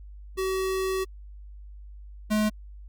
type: tone pair in turn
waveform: square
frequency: 379.1 / 213.3 Hz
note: F#4 / G#3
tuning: +42 / +46 cents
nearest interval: minor seventh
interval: 996 cents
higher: first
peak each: -26 / -22 dBFS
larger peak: second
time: 0.37-1.05 / 2.3-2.5 s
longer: first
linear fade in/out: 20 ms
effects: added 50 Hz sine -41 dBFS peak until 2.88 s + Opus 48 kbps